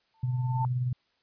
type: tone with exponential growth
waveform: sine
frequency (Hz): 891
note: A5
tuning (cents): +22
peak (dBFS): -26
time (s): 0.14-0.65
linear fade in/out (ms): 1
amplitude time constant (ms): 110
type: tone with tremolo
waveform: sine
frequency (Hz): 125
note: B2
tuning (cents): +21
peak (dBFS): -24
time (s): 0.23-0.93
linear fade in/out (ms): 5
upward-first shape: sine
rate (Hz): 19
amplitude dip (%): 40
effects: white hiss -71 dBFS RMS until 1.22 s + resampled to 11025 Hz